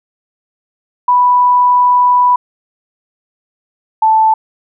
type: tone pair in turn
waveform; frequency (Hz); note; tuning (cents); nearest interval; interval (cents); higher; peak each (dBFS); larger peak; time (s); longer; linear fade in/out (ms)
sine; 987 / 879.2; B5 / A5; -1 / -2; major second; 201; first; -6; neither; 1.08-2.36 / 4.02-4.34; first; 5
effects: none